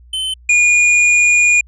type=tone pair in turn; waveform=square; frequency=3063 / 2436 Hz; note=G7 / D#7; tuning=-41 / -37 cents; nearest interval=major third; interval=396 cents; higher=first; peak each=-18 / -9 dBFS; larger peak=second; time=0.13-0.34 / 0.49-1.61 s; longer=second; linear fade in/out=5 ms; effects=added 60 Hz sine -40 dBFS peak until 1.67 s + resampled to 22050 Hz